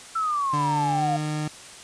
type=exponential sweep; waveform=sine; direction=down; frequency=1347 to 694 Hz; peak=-22 dBFS; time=0.15-1.17 s; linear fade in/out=10 ms
type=tone with pitch glide; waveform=30% pulse; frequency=146.9 to 151.99 Hz; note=D3 to D#3; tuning=+1 to -40 cents; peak=-23 dBFS; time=0.53-1.48 s; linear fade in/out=5 ms; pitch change=+59 cents; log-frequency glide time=0.97-1.06 s
effects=white hiss -43 dBFS RMS until 1.83 s + resampled to 22050 Hz